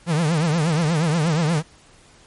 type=tone with vibrato; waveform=45% pulse; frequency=160.4 Hz; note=E3; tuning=47 cents flat; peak=-17 dBFS; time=0.06-1.63 s; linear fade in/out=50 ms; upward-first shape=triangle; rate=8.4 Hz; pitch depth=180 cents each way; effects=pink hiss -51 dBFS RMS until 2.26 s + MP3 48 kbps